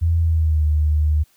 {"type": "tone with pitch glide", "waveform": "sine", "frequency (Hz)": [83.3, 75.95], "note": ["E2", "D#2"], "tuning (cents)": [19, -41], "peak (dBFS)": -14, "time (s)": [0.01, 1.24], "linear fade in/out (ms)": 20, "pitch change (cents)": -160, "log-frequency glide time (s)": [0.19, 0.65], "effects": ["white hiss -59 dBFS RMS until 1.36 s"]}